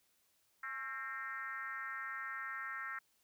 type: tone with frequency modulation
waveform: sine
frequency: 1592 Hz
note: G6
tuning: 26 cents sharp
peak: -40 dBFS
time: 0.63-2.99 s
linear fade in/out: 5 ms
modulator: 251 Hz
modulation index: 1.6
effects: white hiss -75 dBFS RMS until 3.23 s